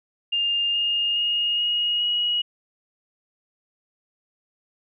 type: tone with pitch steps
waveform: sine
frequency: 2810 / 2833 / 2856 / 2879 / 2902 Hz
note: F7 / F7 / F7 / F#7 / F#7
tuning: +10 / +24 / +38 / -48 / -34 cents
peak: -20 dBFS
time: 0.32-2.42 s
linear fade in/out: 10 ms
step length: 420 ms
effects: none